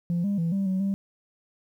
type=tone with pitch steps; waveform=sine; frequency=172.5 / 201.3 / 166.8 / 195.9 / 188.2 / 196.5 Hz; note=F3 / G3 / E3 / G3 / F#3 / G3; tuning=-21 / +46 / +21 / -1 / +30 / +4 cents; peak=-21 dBFS; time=0.1-0.94 s; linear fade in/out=0 ms; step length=140 ms; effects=tanh soft clip ceiling -21 dBFS + 10-bit